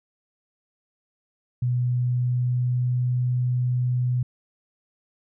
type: tone with pitch glide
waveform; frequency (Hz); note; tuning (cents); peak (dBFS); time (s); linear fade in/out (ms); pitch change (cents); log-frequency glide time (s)
sine; 123.47 to 124.54; B2 to B2; 0 to +15; -20; 1.62-4.23; 5; +15; 1.75-3.13
effects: none